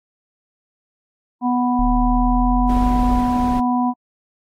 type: harmonic tone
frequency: 246.9 Hz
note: B3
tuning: in tune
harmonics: 1 / 3 / 4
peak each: -17 / -22 / -23 dBFS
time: 1.41-3.94 s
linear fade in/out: 50 ms
type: exponential sweep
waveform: sine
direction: up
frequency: 36.57 to 49 Hz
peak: -17 dBFS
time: 1.79-3.2 s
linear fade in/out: 0 ms
type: noise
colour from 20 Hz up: brown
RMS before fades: -26 dBFS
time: 2.69-3.6 s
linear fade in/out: 5 ms
effects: AAC 48 kbps